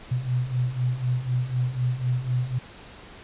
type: beating tone pair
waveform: sine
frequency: 122.4 / 126.4 Hz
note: B2 / B2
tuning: -15 / +41 cents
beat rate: 4 Hz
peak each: -28 / -24 dBFS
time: 0.11-2.59 s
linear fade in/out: 10 ms
effects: pink hiss -45 dBFS RMS until 3.23 s + resampled to 8000 Hz